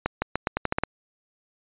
accelerating click train, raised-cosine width 0.5 ms, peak -8 dBFS, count 9, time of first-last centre 0.06-0.836 s, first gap 160 ms, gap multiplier 0.85, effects resampled to 8000 Hz

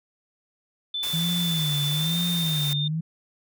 sine tone with pitch glide, 3520 to 3623 Hz, A7 to A7, 0 to +50 cents, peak -26 dBFS, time 0.94-2.88 s, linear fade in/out 5 ms, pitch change +50 cents, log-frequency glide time 1.95-2.17 s
white noise, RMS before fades -34 dBFS, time 1.03-2.73 s, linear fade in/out 0 ms
sine tone with vibrato, 159 Hz, D#3, 38 cents sharp, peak -24 dBFS, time 1.13-3.01 s, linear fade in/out 10 ms, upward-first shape sine, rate 1.1 Hz, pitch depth 160 cents each way
effects none

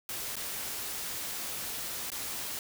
white noise with dropouts, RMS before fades -37 dBFS, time 0.09-2.59 s, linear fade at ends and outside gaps 1 ms, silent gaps 0.356-0.366 / 2.103-2.118 s, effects none

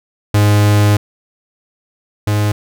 45% pulse tone pair in turn, 103.83 / 104.49 Hz, G#2 / G#2, 0 / +11 cents, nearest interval unison, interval 11 cents, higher second, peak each -8 / -12 dBFS, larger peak first, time 0.34-0.97 / 2.27-2.52 s, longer first, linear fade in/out 5 ms, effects none

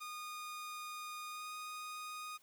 sawtooth tone with pitch glide, 1227 to 1238.4 Hz, D#6 to D#6, -25 to -9 cents, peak -40 dBFS, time 0-2.38 s, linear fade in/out 20 ms, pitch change +16 cents, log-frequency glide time 1.3-1.48 s, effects white hiss -69 dBFS RMS until 2.42 s

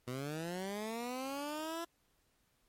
15% pulse linear sweep, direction up, 121.1 to 340.7 Hz, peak -32 dBFS, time 0.07-1.85 s, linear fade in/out 10 ms, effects pink hiss -75 dBFS RMS until 2.68 s + MP3 64 kbps

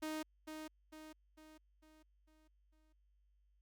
sawtooth tone with echo, 311.1 Hz, D#4, in tune, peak -36 dBFS, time 0.02-0.23 s, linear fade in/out 10 ms, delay 450 ms, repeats 6, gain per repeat -6 dB, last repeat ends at 2.93 s, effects added 50 Hz sine -70 dBFS peak until 3.61 s

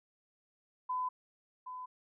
sine tone with echo, 1008 Hz, B5, 35 cents sharp, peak -32 dBFS, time 0.89-1.09 s, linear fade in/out 10 ms, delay 770 ms, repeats 1, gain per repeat -9 dB, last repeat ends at 1.86 s, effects none

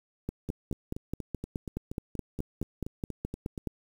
two click trains, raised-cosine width 3 ms, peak -19 / -23 dBFS, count 17 / 14, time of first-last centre 0.29-3.673 / 0.49-3.578 s, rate 4.73 / 4.21 Hz, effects 8-bit

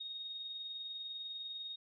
sine tone with tremolo, 3729 Hz, A#7, in tune, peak -40 dBFS, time 0-1.76 s, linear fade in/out 10 ms, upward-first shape sine, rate 20 Hz, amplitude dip 35%, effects none

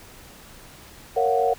sine chord, Gb major seventh, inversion first, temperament just, 462.5 / 555 / 693.7 / 740 Hz, Bb4 / Db5 / F5 / Gb5, -14 / +2 / -12 / 0 cents, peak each -22 / -26 / -26 / -22 dBFS, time 1.16-1.54 s, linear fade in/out 10 ms, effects pink hiss -46 dBFS RMS until 1.58 s

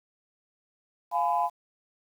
sine chord, F diminished, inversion none, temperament just, 698.5 / 838.1 / 1005.8 Hz, F5 / Ab5 / Cb6, 0 / +16 / +31 cents, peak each -27 dBFS, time 1.11-1.5 s, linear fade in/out 50 ms, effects tanh soft clip ceiling -14 dBFS + 9-bit

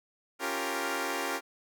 10% pulse chord, G half-diminished seventh, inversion second, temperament equal, 277.2 / 349.2 / 392 / 466.2 Hz, Db4 / F4 / G4 / Bb4, 0 / 0 / 0 / 0 cents, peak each -28 dBFS, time 0.39-1.41 s, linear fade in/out 50 ms, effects none

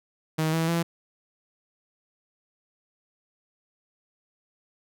sawtooth tone with pitch steps, 157.9 / 163.09 / 168.45 Hz, D#3 / E3 / E3, +26 / -18 / +38 cents, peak -19 dBFS, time 0.38-0.83 s, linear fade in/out 10 ms, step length 150 ms, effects none

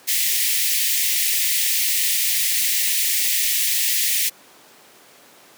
white high-pass noise, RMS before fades -20 dBFS, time 0.07-4.3 s, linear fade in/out 20 ms, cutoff 1800 Hz, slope 96 dB/octave, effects pink hiss -48 dBFS RMS until 5.57 s + high-pass 300 Hz 12 dB/octave

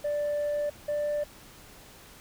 sine tone pair in turn, 587.3 / 590.3 Hz, D5 / D5, 0 / +9 cents, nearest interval unison, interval 9 cents, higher second, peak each -24 dBFS, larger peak neither, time 0.04-0.7 / 0.88-1.24 s, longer first, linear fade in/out 10 ms, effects tanh soft clip ceiling -25 dBFS + pink hiss -51 dBFS RMS until 2.2 s

